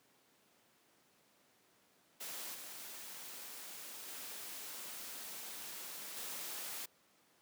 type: noise with level steps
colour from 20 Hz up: white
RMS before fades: -45 / -49 / -47 / -44 dBFS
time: 2.2-6.86 s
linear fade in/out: 10 ms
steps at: 2.54 / 4.07 / 6.16 s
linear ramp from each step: 10 ms
effects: pink hiss -70 dBFS RMS until 7.41 s + high-pass 200 Hz 12 dB/octave